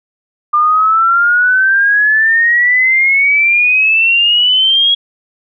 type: exponential sweep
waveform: sine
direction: up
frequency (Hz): 1194 to 3322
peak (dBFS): -7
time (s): 0.53-4.95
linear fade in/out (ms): 10
effects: none